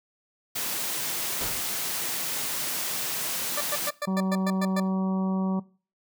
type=high-pass noise; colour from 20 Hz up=white; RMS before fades=-30 dBFS; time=0.55-3.9 s; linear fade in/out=10 ms; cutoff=110 Hz; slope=48 dB/octave
type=noise with exponential decay; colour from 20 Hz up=pink; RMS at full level=-31 dBFS; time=1.41-1.82 s; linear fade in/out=2 ms; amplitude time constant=89 ms
type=tone bursts; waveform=20% pulse; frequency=587.3 Hz; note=D5; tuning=in tune; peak=-22 dBFS; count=9; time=3.57-4.801 s; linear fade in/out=5 ms; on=39 ms; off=110 ms
type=harmonic tone; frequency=189.6 Hz; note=F#3; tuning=43 cents sharp; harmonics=1 / 2 / 3 / 4 / 5 / 6; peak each=-24 / -37 / -39 / -42 / -38 / -41 dBFS; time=4.07-5.6 s; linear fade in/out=10 ms
effects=noise-tail reverb RT60 0.4 s tail -21 dB re dry